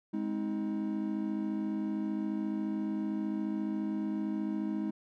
triangle chord, Ab major, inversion none, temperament equal with one note detuned, 207.7 / 261.6 / 316.4 Hz, Ab3 / C4 / Eb4, 0 / 0 / +29 cents, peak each -32 / -38 / -33 dBFS, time 0.13-4.91 s, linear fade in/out 10 ms, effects none

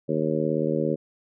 harmonic tone, 77.78 Hz, D#2, in tune, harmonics 2 / 3 / 4 / 5 / 6 / 7, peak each -29 / -29 / -29 / -29 / -29 / -29 dBFS, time 0.08-0.96 s, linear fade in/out 20 ms, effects none

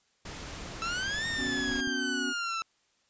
pink noise, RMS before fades -41 dBFS, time 0.25-1.81 s, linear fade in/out 5 ms
sawtooth exponential two-way sweep, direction up then down, 1318.5 to 1851 to 1318.5 Hz, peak -27 dBFS, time 0.82-2.62 s, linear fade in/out 0 ms, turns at 1.27 s
clicks, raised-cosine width 5 ms, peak -32 dBFS, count 10, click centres 1.079 / 1.146 / 1.186 / 1.259 / 1.305 / 1.337 / 1.416 / 1.464 / 1.694 / 1.874 s
triangle chord, B suspended second, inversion none, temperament equal, 246.9 / 277.2 / 370 Hz, B3 / C#4 / F#4, 0 / 0 / 0 cents, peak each -34 / -33 / -38 dBFS, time 1.36-2.34 s, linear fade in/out 50 ms
effects white hiss -70 dBFS RMS until 3.09 s + resampled to 16000 Hz

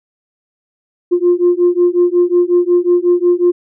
sine beating tone pair, 350 / 355.5 Hz, F4 / F4, +4 / +31 cents, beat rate 5.5 Hz, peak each -11 dBFS, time 1.11-3.52 s, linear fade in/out 20 ms, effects tanh soft clip ceiling -3 dBFS

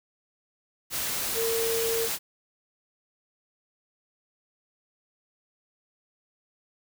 sine tone in noise, 456.7 Hz, A#4, 36 cents flat, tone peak -26 dBFS, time 1.34-2.09 s, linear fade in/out 50 ms, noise white, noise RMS -30 dBFS, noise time 0.9-2.19 s, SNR +1 dB, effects none

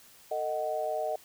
sine chord, D# diminished, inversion second, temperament just, 448 / 622.3 / 746.7 Hz, A4 / D#5 / F#5, +31 / 0 / +16 cents, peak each -37 / -31 / -34 dBFS, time 0.31-1.16 s, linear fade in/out 5 ms, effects white hiss -56 dBFS RMS until 1.24 s

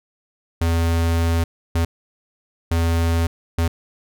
square tone bursts at uneven times, 83.4 Hz, E2, 21 cents sharp, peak -17 dBFS, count 4, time 0.61-1.44 / 1.75-1.85 / 2.71-3.27 / 3.58-3.68 s, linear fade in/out 5 ms, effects none

